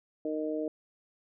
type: harmonic tone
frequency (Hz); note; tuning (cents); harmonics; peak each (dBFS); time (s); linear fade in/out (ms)
154.6; D#3; -11; 2 / 3 / 4; -33 / -35 / -36; 0.25-0.68; 2
effects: none